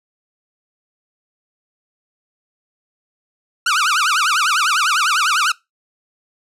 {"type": "tone with vibrato", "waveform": "sawtooth", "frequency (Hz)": 1318.5, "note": "E6", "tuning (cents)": 0, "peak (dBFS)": -10, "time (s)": [3.66, 5.52], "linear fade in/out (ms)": 5, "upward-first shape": "triangle", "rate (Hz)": 10, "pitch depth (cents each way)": 290, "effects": ["noise-tail reverb RT60 0.2 s tail -22 dB re dry", "low-pass 9000 Hz 12 dB/octave"]}